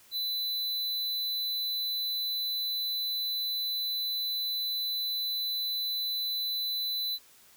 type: tone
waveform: square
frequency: 4000 Hz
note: B7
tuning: 21 cents sharp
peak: -30 dBFS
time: 0.11-7.19 s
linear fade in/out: 50 ms
effects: white hiss -58 dBFS RMS until 7.56 s